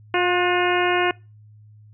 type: harmonic tone with a mistuned harmonic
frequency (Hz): 356.1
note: F4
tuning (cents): +34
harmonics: 1 / 2 / 3 / 4 / 5 / 6 / 7 / 8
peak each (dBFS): -21 / -24 / -26 / -27 / -28 / -29 / -29 / -30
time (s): 0.14-1.11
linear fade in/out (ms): 2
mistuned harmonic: 4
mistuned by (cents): +42
effects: noise-tail reverb RT60 0.3 s tail -25 dB re dry + added 106 Hz sine -45 dBFS peak until 1.93 s